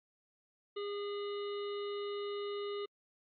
harmonic tone with a mistuned harmonic, 407.6 Hz, G#4, 32 cents flat, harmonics 1 / 3 / 5 / 7 / 9 / 10, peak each -37 / -47 / -54 / -51 / -53 / -59 dBFS, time 0.76-2.86 s, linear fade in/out 10 ms, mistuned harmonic 7, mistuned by +40 cents, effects AAC 48 kbps

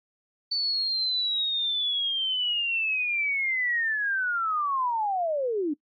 sine linear sweep, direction down, 4522 to 277.2 Hz, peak -24 dBFS, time 0.51-5.74 s, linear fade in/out 10 ms, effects noise-tail reverb RT60 0.1 s tail -21 dB re dry + AAC 48 kbps

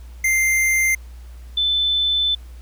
square / sine tone pair in turn, 2093 / 3520 Hz, C7 / A7, 0 / 0 cents, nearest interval major sixth, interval 900 cents, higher second, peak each -16 dBFS, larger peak neither, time 0.24-0.95 / 1.57-2.35 s, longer second, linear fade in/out 5 ms, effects added 60 Hz sine -35 dBFS peak until 2.61 s + pink hiss -53 dBFS RMS until 2.61 s

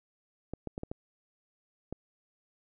clicks, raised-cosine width 2 ms, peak -23 dBFS, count 6, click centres 0.536 / 0.673 / 0.779 / 0.834 / 0.915 / 1.926 s, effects none

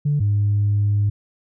sine tone pair in turn, 146 / 102.73 Hz, D3 / G#2, -10 / -18 cents, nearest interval tritone, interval 608 cents, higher first, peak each -15 / -14 dBFS, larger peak second, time 0.05-0.2 / 0.2-1.1 s, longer second, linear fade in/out 10 ms, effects tanh soft clip ceiling -12 dBFS

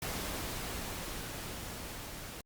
pink noise with level ramp, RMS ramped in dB -37 to -45 dBFS, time 0.02-2.41 s, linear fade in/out 2 ms, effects Opus 48 kbps

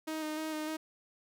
sawtooth tone with vibrato, 311.1 Hz, D#4, in tune, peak -31 dBFS, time 0.07-0.77 s, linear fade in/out 10 ms, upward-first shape square, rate 3.3 Hz, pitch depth 18 cents each way, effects none

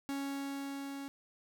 45% pulse tone with level ramp, 277.2 Hz, C#4, in tune, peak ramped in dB -35 to -41 dBFS, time 0.09-1.08 s, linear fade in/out 0 ms, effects none

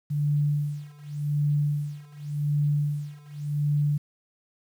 sine tone with tremolo, 146.6 Hz, D3, 3 cents flat, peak -20 dBFS, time 0.1-3.98 s, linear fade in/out 10 ms, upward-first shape sine, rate 0.88 Hz, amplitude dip 95%, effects 9-bit

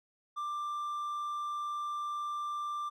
triangle tone, 1183 Hz, D6, 12 cents sharp, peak -32 dBFS, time 0.36-2.9 s, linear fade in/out 20 ms, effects none

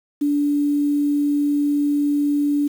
sine tone with quantisation, 289.9 Hz, D4, 22 cents flat, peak -16 dBFS, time 0.21-2.68 s, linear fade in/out 10 ms, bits 7, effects none

